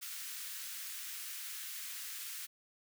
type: high-pass noise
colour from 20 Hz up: white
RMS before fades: -44 dBFS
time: 0.01-2.47 s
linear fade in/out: 20 ms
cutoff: 1400 Hz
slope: 24 dB/octave
effects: none